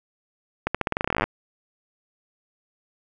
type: accelerating click train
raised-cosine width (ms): 0.5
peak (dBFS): -7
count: 19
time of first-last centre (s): 0.67-1.24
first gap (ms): 76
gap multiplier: 0.88
effects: none